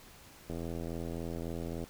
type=click train; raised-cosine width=2 ms; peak=-26 dBFS; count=113; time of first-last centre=0.5-1.84 s; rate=83.6 Hz; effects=pink hiss -55 dBFS RMS until 1.89 s

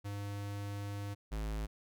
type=tone pair in turn; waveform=square; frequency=101.3 / 53.29 Hz; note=G#2 / G#1; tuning=-43 / +45 cents; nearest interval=major seventh; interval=1112 cents; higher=first; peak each=-39 / -36 dBFS; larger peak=second; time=0.04-1.15 / 1.31-1.67 s; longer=first; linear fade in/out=20 ms; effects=none

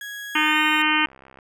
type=tone with pitch glide; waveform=35% pulse; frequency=1661.2 to 1853.9 Hz; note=G#6 to A#6; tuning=0 to -10 cents; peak=-30 dBFS; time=0.01-0.82 s; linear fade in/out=2 ms; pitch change=+190 cents; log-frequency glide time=0.36-0.6 s
type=harmonic tone; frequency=306.6 Hz; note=D#4; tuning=25 cents flat; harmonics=1 / 3 / 4 / 5 / 6 / 7 / 8 / 9 / 10; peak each=-26 / -26 / -26 / -26 / -26 / -26 / -26 / -26 / -26 dBFS; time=0.35-1.06 s; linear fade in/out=5 ms
type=click train; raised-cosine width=0.5 ms; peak=-31 dBFS; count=50; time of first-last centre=0.65-1.388 s; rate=66.4 Hz
effects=none

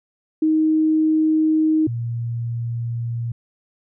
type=tone pair in turn; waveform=sine; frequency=313.5 / 117.43 Hz; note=D#4 / A#2; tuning=+13 / +13 cents; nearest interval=octave + perfect fourth; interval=1700 cents; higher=first; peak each=-14 / -22 dBFS; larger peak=first; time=0.42-1.87 / 1.87-3.32 s; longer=neither; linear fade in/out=5 ms; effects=none

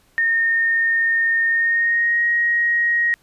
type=tone with pitch glide; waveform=sine; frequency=1832 to 1883.5 Hz; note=A#6 to A#6; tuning=-31 to +17 cents; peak=-15 dBFS; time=0.18-3.14 s; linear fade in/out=0 ms; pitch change=+48 cents; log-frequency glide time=1.48-2.25 s; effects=pink hiss -58 dBFS RMS until 3.22 s + resampled to 32000 Hz

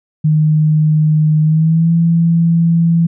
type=tone with pitch glide; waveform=sine; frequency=154.2 to 167.19 Hz; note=D#3 to E3; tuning=-15 to +25 cents; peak=-8 dBFS; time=0.24-3.07 s; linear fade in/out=10 ms; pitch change=+140 cents; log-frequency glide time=1.42-1.92 s; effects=none

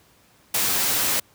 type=noise with comb filter; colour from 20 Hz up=white; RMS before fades=-22 dBFS; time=0.54-1.2 s; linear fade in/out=5 ms; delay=12 ms; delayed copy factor=-0.55; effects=pink hiss -57 dBFS RMS until 1.34 s + high-pass 60 Hz 12 dB/octave

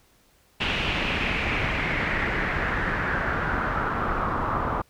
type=noise with low-pass filter sweep; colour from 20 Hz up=pink; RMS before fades=-26 dBFS; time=0.6-4.82 s; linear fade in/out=10 ms; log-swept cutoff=2900 to 1100 Hz; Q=3.5; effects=pink hiss -61 dBFS RMS until 4.89 s

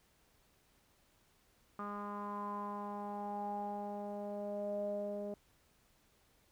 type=tone with low-pass filter sweep; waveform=sawtooth; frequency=204.8 Hz; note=G#3; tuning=24 cents flat; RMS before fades=-41 dBFS; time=1.79-5.34 s; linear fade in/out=2 ms; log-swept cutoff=1200 to 550 Hz; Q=8.8; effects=pink hiss -71 dBFS RMS until 6.51 s

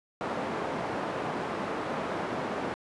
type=band-pass noise; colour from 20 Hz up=white; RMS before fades=-33 dBFS; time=0.21-2.74 s; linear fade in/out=0 ms; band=150 to 910 Hz; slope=12 dB/octave; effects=resampled to 24000 Hz

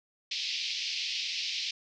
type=band-pass noise; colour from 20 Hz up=white; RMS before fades=-34 dBFS; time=0.31-1.71 s; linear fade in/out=5 ms; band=2300 to 5300 Hz; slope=48 dB/octave; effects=none

